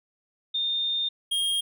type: tone pair in turn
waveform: sine / square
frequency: 3635 / 3238 Hz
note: A#7 / G#7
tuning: -44 / -45 cents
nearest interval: major second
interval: 201 cents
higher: first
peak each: -24 dBFS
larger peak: neither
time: 0.54-1.09 / 1.31-1.61 s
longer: first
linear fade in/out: 10 ms
effects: none